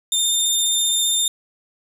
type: tone with vibrato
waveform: 20% pulse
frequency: 3619 Hz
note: A7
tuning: 48 cents sharp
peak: -11 dBFS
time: 0.12-1.28 s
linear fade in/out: 2 ms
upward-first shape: sine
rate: 15 Hz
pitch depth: 10 cents each way
effects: none